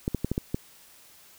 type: clicks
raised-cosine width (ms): 3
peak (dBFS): -13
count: 6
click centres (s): 0.079 / 0.147 / 0.246 / 0.316 / 0.379 / 0.545
effects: white hiss -54 dBFS RMS until 1.38 s